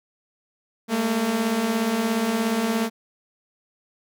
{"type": "beating tone pair", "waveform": "sawtooth", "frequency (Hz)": [210, 227], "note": ["G#3", "A#3"], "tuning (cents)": [19, -46], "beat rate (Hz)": 17, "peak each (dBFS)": [-24, -18], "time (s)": [0.88, 2.9], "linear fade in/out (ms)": 50, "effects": []}